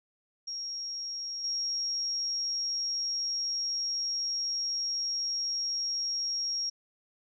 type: tone with level steps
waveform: sine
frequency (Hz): 5588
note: F8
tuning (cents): 0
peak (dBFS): -34 / -29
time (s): 0.47-6.7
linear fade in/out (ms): 10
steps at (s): 1.44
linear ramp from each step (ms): 2
effects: none